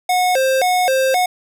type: tone with vibrato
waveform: square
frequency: 620 Hz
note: D#5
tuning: 6 cents flat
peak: -14 dBFS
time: 0.09-1.26 s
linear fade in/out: 5 ms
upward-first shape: square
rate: 1.9 Hz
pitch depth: 280 cents each way
effects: none